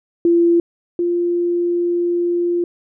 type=tone pair in turn; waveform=sine; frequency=341.3 / 347.7 Hz; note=F4 / F4; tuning=-40 / -8 cents; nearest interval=unison; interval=32 cents; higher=second; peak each=-10 / -15 dBFS; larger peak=first; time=0.25-0.6 / 0.99-2.64 s; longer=second; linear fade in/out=2 ms; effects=none